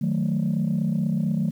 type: chord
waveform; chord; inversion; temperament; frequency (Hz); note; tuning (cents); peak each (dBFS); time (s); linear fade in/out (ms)
sine; D# diminished; none; equal with one note detuned; 155.56 / 184.04 / 220; D#3 / F#3 / A3; 0 / -9 / 0; -24; 0.01-1.51; 10
effects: tanh soft clip ceiling -16 dBFS + 9-bit